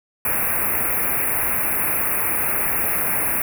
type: band-stop noise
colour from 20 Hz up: white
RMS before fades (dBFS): -21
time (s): 0.25-3.42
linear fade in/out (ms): 2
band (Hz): 2600 to 10000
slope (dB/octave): 96
effects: none